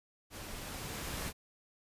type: noise with level ramp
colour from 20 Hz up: pink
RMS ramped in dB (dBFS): -46 to -38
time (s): 0.3-1.33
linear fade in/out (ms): 50
effects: resampled to 32000 Hz